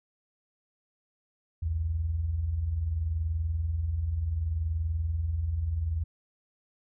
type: tone pair together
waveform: sine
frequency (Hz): 61.74 / 82.41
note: B1 / E2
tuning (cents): 0 / 0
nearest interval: perfect fourth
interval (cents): 500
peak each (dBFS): -36 / -27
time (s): 1.62-6.04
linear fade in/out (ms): 10
effects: none